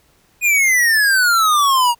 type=exponential sweep; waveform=square; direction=down; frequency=2489 to 933 Hz; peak=-12 dBFS; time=0.41-1.95 s; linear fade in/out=50 ms; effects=pink hiss -56 dBFS RMS until 1.99 s